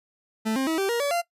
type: tone with pitch steps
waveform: 40% pulse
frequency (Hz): 220 / 266.2 / 322.1 / 389.7 / 471.6 / 570.6 / 690.4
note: A3 / C4 / E4 / G4 / A#4 / C#5 / F5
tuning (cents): 0 / +30 / -40 / -10 / +20 / +50 / -20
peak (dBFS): -22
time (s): 0.45-1.22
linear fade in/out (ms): 20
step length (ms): 110
effects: noise-tail reverb RT60 0.1 s tail -19 dB re dry + resampled to 32000 Hz